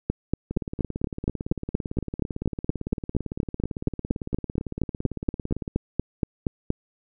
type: two click trains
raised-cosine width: 3 ms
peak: -9 / -17 dBFS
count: 29 / 93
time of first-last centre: 0.1-6.704 / 0.51-5.679 s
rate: 4.24 / 17.8 Hz
effects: none